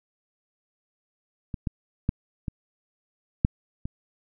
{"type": "clicks", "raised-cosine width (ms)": 5, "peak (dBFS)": [-19, -14, -10, -17, -6, -19], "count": 6, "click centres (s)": [1.542, 1.672, 2.091, 2.482, 3.449, 3.855], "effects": []}